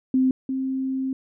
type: tone pair in turn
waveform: sine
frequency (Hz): 260 / 264.2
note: C4 / C4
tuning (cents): -11 / +17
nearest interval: unison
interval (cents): 28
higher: second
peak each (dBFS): -16 / -23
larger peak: first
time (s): 0.14-0.31 / 0.49-1.13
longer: second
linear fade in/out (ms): 2
effects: none